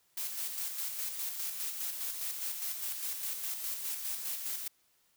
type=noise with tremolo; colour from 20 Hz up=blue; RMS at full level=-36 dBFS; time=0.17-4.68 s; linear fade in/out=5 ms; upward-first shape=square; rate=4.9 Hz; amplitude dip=40%; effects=white hiss -71 dBFS RMS until 5.16 s